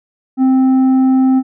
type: tone with tanh clipping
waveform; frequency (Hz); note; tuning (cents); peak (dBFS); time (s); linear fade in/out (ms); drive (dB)
sine; 261.6; C4; 0; -9; 0.37-1.43; 50; 6
effects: none